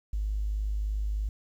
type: tone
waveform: triangle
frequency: 51.6 Hz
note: G#1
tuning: 10 cents flat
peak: -23 dBFS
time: 0.13-1.29 s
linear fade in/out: 5 ms
effects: tanh soft clip ceiling -25 dBFS + 10-bit